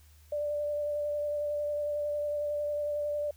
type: tone with vibrato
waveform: sine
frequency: 589 Hz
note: D5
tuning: 5 cents sharp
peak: -29 dBFS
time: 0.32-3.31 s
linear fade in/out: 5 ms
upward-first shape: sine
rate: 11 Hz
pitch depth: 14 cents each way
effects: added 76 Hz sine -55 dBFS peak until 3.36 s + white hiss -64 dBFS RMS until 3.36 s